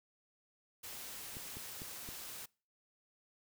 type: noise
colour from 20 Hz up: white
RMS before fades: -47 dBFS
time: 0.83-2.46 s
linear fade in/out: 10 ms
type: clicks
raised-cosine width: 3 ms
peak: -35 dBFS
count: 4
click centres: 1.369 / 1.57 / 1.819 / 2.089 s
effects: noise-tail reverb RT60 0.4 s tail -26 dB re dry